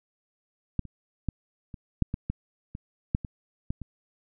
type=clicks; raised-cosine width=5 ms; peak=-13 / -30 / -15 / -27 / -9 / -17 / -16 / -24 / -11 / -22 / -17 / -25 dBFS; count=12; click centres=0.793 / 0.853 / 1.287 / 1.742 / 2.023 / 2.141 / 2.3 / 2.751 / 3.149 / 3.248 / 3.705 / 3.817 s; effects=none